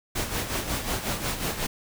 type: noise with tremolo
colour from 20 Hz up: pink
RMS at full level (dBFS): -27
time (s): 0.15-1.67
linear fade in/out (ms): 10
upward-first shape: sine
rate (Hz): 5.5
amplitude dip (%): 60
effects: none